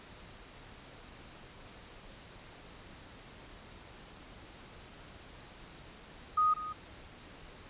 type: tone with echo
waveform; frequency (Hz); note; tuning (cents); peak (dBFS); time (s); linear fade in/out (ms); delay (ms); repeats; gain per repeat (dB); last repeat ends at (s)
sine; 1244.5; D#6; 0; -24; 6.37-6.54; 10; 190; 1; -13; 6.73
effects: pink hiss -52 dBFS RMS until 7.69 s + resampled to 8000 Hz